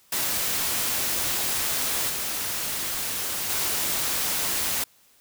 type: noise with level steps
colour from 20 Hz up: white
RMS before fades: -26 / -29 / -26 dBFS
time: 0.12-4.84 s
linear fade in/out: 5 ms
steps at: 2.09 / 3.49 s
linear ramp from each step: 10 ms
effects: white hiss -59 dBFS RMS until 5.2 s